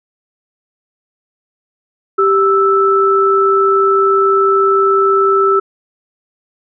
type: tone pair together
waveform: sine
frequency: 391.8 / 1318 Hz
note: G4 / E6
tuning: -1 / -1 cents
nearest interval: octave + major sixth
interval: 2100 cents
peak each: -11 dBFS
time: 2.18-5.6 s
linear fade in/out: 10 ms
effects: none